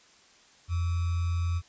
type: tone with sample-and-hold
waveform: sine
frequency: 86 Hz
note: F2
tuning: 26 cents flat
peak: -25 dBFS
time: 0.68-1.62 s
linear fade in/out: 50 ms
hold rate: 1225 Hz
effects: white hiss -58 dBFS RMS until 1.68 s + resampled to 16000 Hz